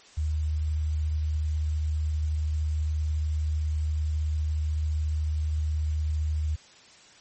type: tone with quantisation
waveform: sine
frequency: 76.9 Hz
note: D#2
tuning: 20 cents flat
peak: -24 dBFS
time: 0.17-6.56 s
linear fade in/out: 10 ms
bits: 9
effects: white hiss -53 dBFS RMS until 7.2 s + MP3 32 kbps